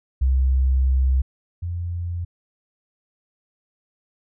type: tone pair in turn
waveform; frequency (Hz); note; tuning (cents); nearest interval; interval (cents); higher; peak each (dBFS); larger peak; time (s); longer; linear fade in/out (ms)
sine; 65.41 / 86.7; C2 / F2; 0 / -12; perfect fourth; 488; second; -15 / -24; first; 0.21-1.22 / 1.62-2.25; first; 10
effects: none